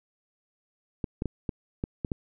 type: clicks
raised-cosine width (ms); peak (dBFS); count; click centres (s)
3; -16; 7; 1.042 / 1.221 / 1.257 / 1.492 / 1.839 / 2.048 / 2.118
effects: none